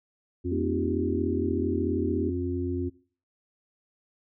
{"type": "harmonic tone", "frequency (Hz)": 88.8, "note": "F2", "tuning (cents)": 29, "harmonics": [1, 3, 4], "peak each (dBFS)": [-31, -31, -31], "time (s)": [0.44, 2.9], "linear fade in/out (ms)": 20}
{"type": "chord", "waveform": "sine", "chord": "Eb major", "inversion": "second", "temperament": "equal", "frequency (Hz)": [233.1, 311.1, 392], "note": ["Bb3", "Eb4", "G4"], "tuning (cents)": [0, 0, 0], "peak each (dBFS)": -32, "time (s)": [0.51, 2.3], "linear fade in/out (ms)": 10}
{"effects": ["noise-tail reverb RT60 0.4 s tail -18 dB re dry"]}